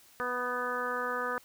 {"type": "harmonic tone with a mistuned harmonic", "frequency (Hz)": 246.9, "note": "B3", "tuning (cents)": 0, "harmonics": [1, 2, 3, 4, 5, 6, 7], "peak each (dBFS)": [-44, -36, -44, -39, -35, -37, -40], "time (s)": [0.2, 1.38], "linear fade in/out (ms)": 0, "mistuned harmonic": 6, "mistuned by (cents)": 25, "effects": ["white hiss -59 dBFS RMS until 1.44 s"]}